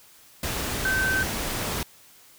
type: tone in noise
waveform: sine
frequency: 1543 Hz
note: G6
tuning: 28 cents flat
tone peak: -22 dBFS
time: 0.85-1.23 s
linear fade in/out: 2 ms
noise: pink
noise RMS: -29 dBFS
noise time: 0.43-1.83 s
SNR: +4 dB
effects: white hiss -53 dBFS RMS until 2.38 s